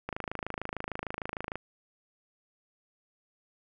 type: click train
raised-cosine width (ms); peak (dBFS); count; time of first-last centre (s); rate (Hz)
0.5; -19; 40; 0.09-1.556; 26.6
effects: none